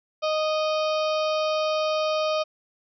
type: harmonic tone with a mistuned harmonic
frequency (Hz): 620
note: D#5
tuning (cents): -6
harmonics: 1 / 2 / 4 / 5 / 6 / 7 / 8 / 9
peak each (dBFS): -23 / -29 / -35 / -37 / -39 / -40 / -41 / -42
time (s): 0.22-2.44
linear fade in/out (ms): 20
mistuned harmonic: 7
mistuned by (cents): +52
effects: none